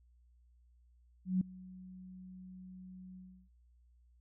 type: tone with ADSR envelope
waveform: sine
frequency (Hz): 185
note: F#3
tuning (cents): 0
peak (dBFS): -26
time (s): 1.25-3.49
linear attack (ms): 160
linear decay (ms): 4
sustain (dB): -22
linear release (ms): 330
effects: added 60 Hz sine -63 dBFS peak until 4.2 s